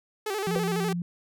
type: tone with vibrato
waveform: sawtooth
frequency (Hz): 407.8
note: G#4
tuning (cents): -32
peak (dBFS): -24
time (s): 0.26-0.93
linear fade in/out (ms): 5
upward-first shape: square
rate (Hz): 12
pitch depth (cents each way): 88
type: tone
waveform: sine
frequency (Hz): 173.7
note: F3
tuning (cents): -9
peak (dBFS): -27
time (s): 0.47-1.02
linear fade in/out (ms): 2
type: tone with exponential decay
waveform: sine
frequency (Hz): 491.4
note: B4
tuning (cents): -9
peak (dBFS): -21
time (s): 0.56-0.64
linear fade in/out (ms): 0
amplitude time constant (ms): 17
effects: none